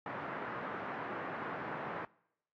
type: band-pass noise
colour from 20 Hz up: white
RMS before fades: -41 dBFS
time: 0.06-2.05 s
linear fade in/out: 2 ms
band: 130 to 1600 Hz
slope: 24 dB/octave
effects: noise-tail reverb RT60 0.8 s tail -24 dB re dry + AAC 64 kbps